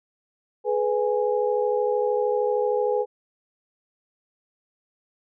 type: tone cluster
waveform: sine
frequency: 423.5 / 496.6 / 829 Hz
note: G#4 / B4 / G#5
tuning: +34 / +9 / -3 cents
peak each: -24 / -23 / -29 dBFS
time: 0.64-3.06 s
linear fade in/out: 50 ms
effects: none